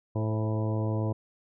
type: harmonic tone with a mistuned harmonic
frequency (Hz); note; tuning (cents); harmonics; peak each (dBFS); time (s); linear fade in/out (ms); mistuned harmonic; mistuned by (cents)
109.1; A2; -14; 1 / 2 / 3 / 4 / 5 / 6 / 7 / 8 / 9; -27 / -36 / -35 / -39 / -38 / -41 / -48 / -47 / -43; 0.15-1.13; 10; 5; -26
effects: none